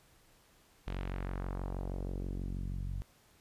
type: tone with low-pass filter sweep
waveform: sawtooth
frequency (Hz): 46.25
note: F#1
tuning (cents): 0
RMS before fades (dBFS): -38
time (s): 0.87-3.02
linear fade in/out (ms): 0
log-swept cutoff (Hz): 3500 to 110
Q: 1.3
effects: pink hiss -65 dBFS RMS until 3.4 s + resampled to 32000 Hz